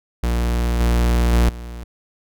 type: tone with level steps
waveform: 45% pulse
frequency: 59 Hz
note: A#1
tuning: 22 cents sharp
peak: -17 / -14 / -12 / -30 dBFS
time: 0.23-1.84 s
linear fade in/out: 5 ms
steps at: 0.8 / 1.33 / 1.49 s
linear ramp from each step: 2 ms
effects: none